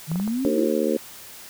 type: linear sweep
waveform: sine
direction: up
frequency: 146.83 to 358.7 Hz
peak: -22 dBFS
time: 0.07-0.69 s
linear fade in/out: 50 ms
type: clicks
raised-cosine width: 1 ms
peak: -21 dBFS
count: 4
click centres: 0.116 / 0.158 / 0.199 / 0.277 s
type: harmonic tone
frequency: 76.1 Hz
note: D#2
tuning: 38 cents flat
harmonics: 3 / 4 / 5 / 6 / 7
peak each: -26 / -26 / -26 / -26 / -26 dBFS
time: 0.45-0.97 s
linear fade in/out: 0 ms
effects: white hiss -42 dBFS RMS until 1.49 s